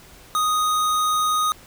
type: tone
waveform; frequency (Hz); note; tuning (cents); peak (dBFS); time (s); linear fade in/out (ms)
square; 1244.5; D#6; 0; -19; 0.35-1.52; 0
effects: pink hiss -47 dBFS RMS until 1.66 s